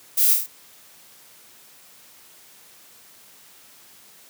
violet noise with echo, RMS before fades -19 dBFS, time 0.17-0.34 s, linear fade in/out 10 ms, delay 25 ms, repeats 5, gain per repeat -3 dB, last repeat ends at 0.465 s, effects white hiss -50 dBFS RMS until 4.29 s + high-pass 100 Hz 12 dB/octave

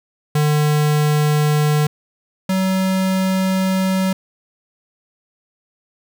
square tone pair in turn, 150 / 188.99 Hz, D3 / F#3, +37 / +37 cents, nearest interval major third, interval 400 cents, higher second, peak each -14 / -16 dBFS, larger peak first, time 0.35-1.87 / 2.49-4.13 s, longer second, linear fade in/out 5 ms, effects 9-bit

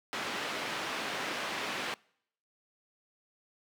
white low-pass noise, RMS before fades -36 dBFS, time 0.13-1.94 s, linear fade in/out 0 ms, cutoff 2600 Hz, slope 12 dB/octave, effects noise-tail reverb RT60 0.7 s tail -26 dB re dry + high-pass 200 Hz 12 dB/octave

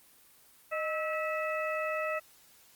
harmonic tone with a mistuned harmonic, 650 Hz, E5, 24 cents flat, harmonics 1 / 2 / 3 / 4, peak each -33 / -36 / -38 / -39 dBFS, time 0.71-2.2 s, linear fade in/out 20 ms, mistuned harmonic 1, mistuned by -82 cents, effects white hiss -60 dBFS RMS until 2.75 s + Opus 24 kbps

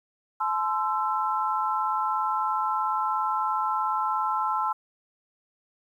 sine tone cluster, 859 / 1036 / 1331 Hz, A5 / C6 / E6, -42 / -17 / +16 cents, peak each -28 dBFS, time 0.4-4.73 s, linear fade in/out 10 ms, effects 10-bit

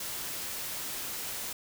white noise, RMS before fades -37 dBFS, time 0-1.53 s, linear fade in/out 5 ms, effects none

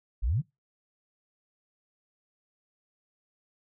sine exponential sweep, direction up, 44 to 165.3 Hz, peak -24 dBFS, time 0.22-0.42 s, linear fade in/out 20 ms, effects noise-tail reverb RT60 0.2 s tail -23 dB re dry

